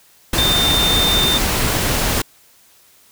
sine tone in noise, 3608 Hz, A7, 43 cents sharp, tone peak -15 dBFS, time 0.38-1.38 s, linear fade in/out 5 ms, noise pink, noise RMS -18 dBFS, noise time 0.33-2.22 s, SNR 0 dB, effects white hiss -51 dBFS RMS until 3.11 s

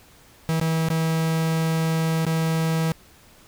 45% pulse tone with dropouts, 161.7 Hz, E3, 33 cents flat, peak -20 dBFS, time 0.49-2.92 s, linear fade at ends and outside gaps 0 ms, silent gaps 0.598-0.613 / 0.886-0.902 / 2.251-2.266 s, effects pink hiss -52 dBFS RMS until 3.47 s

